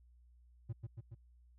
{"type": "tone with echo", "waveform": "triangle", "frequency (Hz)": 113.5, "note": "A#2", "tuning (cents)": -46, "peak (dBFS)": -35, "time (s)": [0.69, 0.73], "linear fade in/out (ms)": 10, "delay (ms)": 140, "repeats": 3, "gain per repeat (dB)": -3, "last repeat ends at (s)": 1.15, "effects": ["added 60 Hz sine -61 dBFS peak until 1.58 s"]}